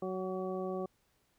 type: harmonic tone with a mistuned harmonic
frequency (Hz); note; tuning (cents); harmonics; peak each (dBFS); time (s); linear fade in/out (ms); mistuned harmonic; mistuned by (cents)
186.4; F#3; +13; 1 / 2 / 3 / 4 / 6; -40 / -37 / -41 / -44 / -47; 0.02-0.86; 5; 6; +26
effects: pink hiss -74 dBFS RMS until 1.38 s